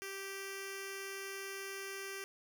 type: tone with notch filter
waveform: 10% pulse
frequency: 390.8 Hz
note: G4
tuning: 5 cents flat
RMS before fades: -44 dBFS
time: 0.02-2.24 s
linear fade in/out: 0 ms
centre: 850 Hz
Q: 0.73
effects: none